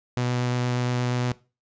sawtooth tone with vibrato, 123.47 Hz, B2, in tune, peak -19 dBFS, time 0.17-1.32 s, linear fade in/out 0 ms, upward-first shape sine, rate 8.5 Hz, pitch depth 8 cents each way, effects noise-tail reverb RT60 0.3 s tail -19 dB re dry + resampled to 16000 Hz

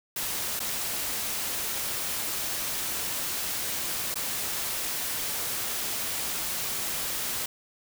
white noise with dropouts, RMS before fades -31 dBFS, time 0.16-7.46 s, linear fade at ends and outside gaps 5 ms, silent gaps 0.594-0.601 / 4.143-4.156 s, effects none

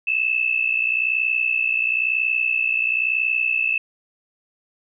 sine tone pair together, 2593 / 2654 Hz, E7 / E7, -29 / +11 cents, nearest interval unison, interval 40 cents, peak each -21 dBFS, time 0.07-3.78 s, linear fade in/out 5 ms, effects none

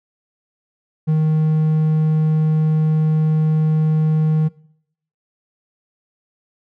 triangle tone, 156.1 Hz, D#3, 6 cents sharp, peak -11 dBFS, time 1.07-4.49 s, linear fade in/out 20 ms, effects noise-tail reverb RT60 0.7 s tail -22 dB re dry

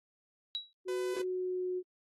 sine tone with exponential decay, 3887 Hz, B7, 28 cents flat, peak -30 dBFS, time 0.55-0.73 s, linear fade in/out 0 ms, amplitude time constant 37 ms
sine tone with pitch glide, 370 to 364.9 Hz, F#4 to F#4, 0 to -24 cents, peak -32 dBFS, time 0.85-1.83 s, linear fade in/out 50 ms, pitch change -24 cents, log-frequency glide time 1.04-1.7 s
sawtooth tone, 502 Hz, B4, 28 cents sharp, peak -36 dBFS, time 0.88-1.22 s, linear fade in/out 5 ms
effects AAC 32 kbps

